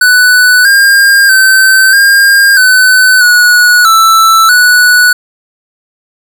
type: tone with pitch steps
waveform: square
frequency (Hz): 1490 / 1608 / 1540 / 1609 / 1510 / 1464 / 1324 / 1476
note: F#6 / G6 / G6 / G6 / F#6 / F#6 / E6 / F#6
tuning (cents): +12 / +44 / -31 / +45 / +35 / -19 / +7 / -5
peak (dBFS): -3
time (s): 0.01-5.13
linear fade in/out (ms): 5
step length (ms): 640
effects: none